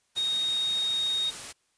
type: tone in noise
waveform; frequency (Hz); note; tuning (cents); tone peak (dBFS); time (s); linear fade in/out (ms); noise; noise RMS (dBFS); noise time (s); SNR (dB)
sine; 3729; A#7; 0; -25; 0.16-1.31; 20; white; -39; 0.15-1.53; +11
effects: white hiss -71 dBFS RMS until 1.77 s + resampled to 22050 Hz